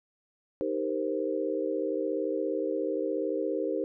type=chord; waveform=sine; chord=C minor seventh; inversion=first; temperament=equal; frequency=311.1 / 392 / 466.2 / 523.3 Hz; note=Eb4 / G4 / Bb4 / C5; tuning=0 / 0 / 0 / 0 cents; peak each=-33 dBFS; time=0.61-3.84 s; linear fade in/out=0 ms; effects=none